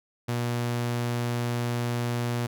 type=tone; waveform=sawtooth; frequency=120 Hz; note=B2; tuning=49 cents flat; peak=-22 dBFS; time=0.28-2.47 s; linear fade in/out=10 ms; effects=none